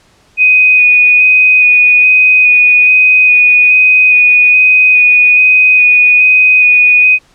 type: tone with vibrato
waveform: sine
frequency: 2489 Hz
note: D#7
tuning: in tune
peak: -3 dBFS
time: 0.37-7.19 s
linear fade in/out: 50 ms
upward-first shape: square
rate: 1.2 Hz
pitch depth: 11 cents each way
effects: pink hiss -48 dBFS RMS until 7.34 s + low-pass 8000 Hz 12 dB/octave